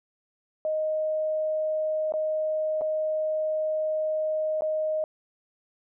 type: tone with dropouts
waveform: sine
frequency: 622.3 Hz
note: D#5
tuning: in tune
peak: -24 dBFS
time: 0.65-5.04 s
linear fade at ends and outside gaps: 1 ms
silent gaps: 2.122-2.138 / 2.811-2.817 / 4.609-4.62 s
effects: none